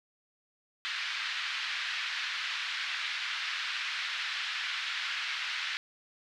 pink band-pass noise, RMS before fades -35 dBFS, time 0.85-5.77 s, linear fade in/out 0 ms, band 1500 to 4200 Hz, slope 24 dB/octave, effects none

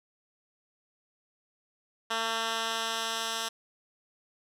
10% pulse tone with band-pass filter sweep, 226.1 Hz, A3, 47 cents sharp, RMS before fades -32 dBFS, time 2.1-3.49 s, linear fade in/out 10 ms, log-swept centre 2600 to 4900 Hz, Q 0.72, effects none

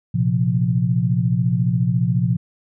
sine chord, Bb suspended second, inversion none, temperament equal, 116.54 / 130.81 / 174.61 Hz, Bb2 / C3 / F3, 0 / 0 / 0 cents, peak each -20 dBFS, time 0.14-2.37 s, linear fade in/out 10 ms, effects none

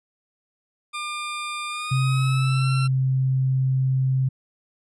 20% pulse tone with pitch glide, 1200 to 1354.8 Hz, D6 to E6, +37 to +47 cents, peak -23 dBFS, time 0.93-2.88 s, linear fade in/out 20 ms, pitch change +210 cents, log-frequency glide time 1.68-2.68 s
sine tone, 131.6 Hz, C3, 10 cents sharp, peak -18 dBFS, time 1.91-4.29 s, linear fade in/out 10 ms
effects resampled to 22050 Hz

